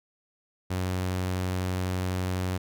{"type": "tone", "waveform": "sawtooth", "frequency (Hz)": 92, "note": "F#2", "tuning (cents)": -9, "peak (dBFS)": -23, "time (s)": [0.7, 2.58], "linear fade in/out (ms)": 10, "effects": []}